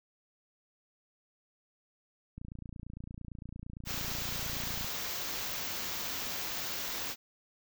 click train, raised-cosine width 5 ms, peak -31 dBFS, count 72, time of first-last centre 2.38-4.845 s, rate 28.8 Hz
white band-stop noise, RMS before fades -37 dBFS, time 3.85-7.16 s, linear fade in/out 50 ms, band 7100 to 14000 Hz, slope 48 dB/octave
effects none

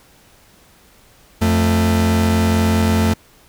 40% pulse tone pair together, 87.8 / 221.2 Hz, F2 / A3, +10 / +9 cents, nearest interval octave + major third, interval 1599 cents, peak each -15 dBFS, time 1.41-3.14 s, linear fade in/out 10 ms, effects pink hiss -50 dBFS RMS until 3.48 s

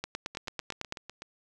two click trains, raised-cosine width 0.2 ms, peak -16 / -24 dBFS, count 9 / 8, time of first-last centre 0.04-0.924 / 0.35-1.221 s, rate 9.05 / 8.04 Hz, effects none

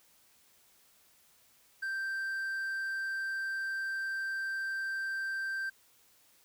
triangle tone, 1568 Hz, G6, in tune, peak -31 dBFS, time 1.82-5.7 s, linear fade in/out 10 ms, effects white hiss -65 dBFS RMS until 6.44 s

